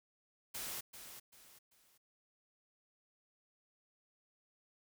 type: noise with echo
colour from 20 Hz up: white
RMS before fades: -43 dBFS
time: 0.54-0.81 s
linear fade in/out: 10 ms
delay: 390 ms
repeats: 3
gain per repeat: -9 dB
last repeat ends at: 1.98 s
effects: none